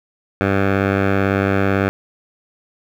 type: tone with low-pass filter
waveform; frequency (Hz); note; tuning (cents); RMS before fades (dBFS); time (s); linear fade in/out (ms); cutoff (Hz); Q
10% pulse; 98; G2; 0; -17; 0.41-1.89; 0; 1900; 1.6
effects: 7-bit